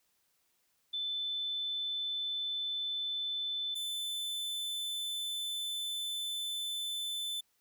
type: tone pair in turn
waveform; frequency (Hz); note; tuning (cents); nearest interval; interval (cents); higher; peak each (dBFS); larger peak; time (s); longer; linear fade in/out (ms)
sine / 45% pulse; 3520 / 3520; A7 / A7; 0 / 0; unison; 0; neither; -33 / -35; first; 0.93-3.75 / 3.75-7.41; second; 10
effects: white hiss -75 dBFS RMS until 7.6 s